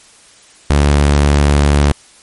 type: tone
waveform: sawtooth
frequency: 72.2 Hz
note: D2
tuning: 29 cents flat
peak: -4 dBFS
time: 0.7-1.92 s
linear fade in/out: 0 ms
effects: white hiss -44 dBFS RMS until 2.22 s + MP3 48 kbps